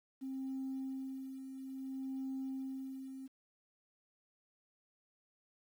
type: tone with tremolo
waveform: sine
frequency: 265.6 Hz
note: C4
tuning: 26 cents sharp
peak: -36 dBFS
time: 0.21-3.28 s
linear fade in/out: 20 ms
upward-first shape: sine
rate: 0.59 Hz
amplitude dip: 60%
effects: tanh soft clip ceiling -35 dBFS + 11-bit